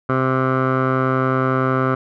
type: tone with low-pass filter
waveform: 15% pulse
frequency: 130.81 Hz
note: C3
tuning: in tune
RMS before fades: -18 dBFS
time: 0.09-1.95 s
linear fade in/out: 5 ms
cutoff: 1300 Hz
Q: 3.1
effects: none